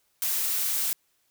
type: noise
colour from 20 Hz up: blue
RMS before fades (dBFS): -27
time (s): 0.22-0.93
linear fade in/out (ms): 0
effects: white hiss -70 dBFS RMS until 1.3 s